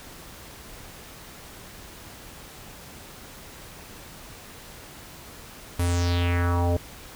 square tone with low-pass filter sweep, 87.31 Hz, F2, in tune, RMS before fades -23 dBFS, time 5.79-6.77 s, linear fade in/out 5 ms, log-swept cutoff 12000 to 550 Hz, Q 3.4, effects pink hiss -44 dBFS RMS until 7.15 s

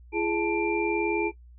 sine tone cluster, 339.3 / 418.5 / 879 / 2370 Hz, F4 / G#4 / A5 / D7, -50 / +13 / -2 / +15 cents, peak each -27 / -28 / -32 / -30 dBFS, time 0.12-1.32 s, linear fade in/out 50 ms, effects noise-tail reverb RT60 0.1 s tail -17 dB re dry + added 60 Hz sine -47 dBFS peak until 1.58 s

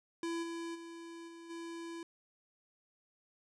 square tone with level steps, 335 Hz, E4, 28 cents sharp, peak -36 / -40 / -47 / -50 / -43 dBFS, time 0.23-2.03 s, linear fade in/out 2 ms, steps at 0.42 / 0.74 / 1.27 / 1.49 s, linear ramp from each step 20 ms, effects resampled to 22050 Hz

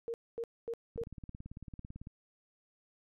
sine tone bursts, 464 Hz, A#4, 8 cents flat, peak -35 dBFS, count 4, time 0.08-1.036 s, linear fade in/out 0 ms, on 59 ms, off 240 ms
click train, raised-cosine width 5 ms, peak -33 dBFS, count 21, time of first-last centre 0.96-2.071 s, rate 18 Hz
effects none

